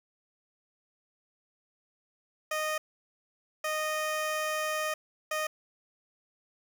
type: tone bursts at uneven times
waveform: 15% pulse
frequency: 618 Hz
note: D#5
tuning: 12 cents flat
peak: -23 dBFS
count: 3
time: 2.51-2.78 / 3.64-4.94 / 5.31-5.47 s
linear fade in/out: 5 ms
effects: 9-bit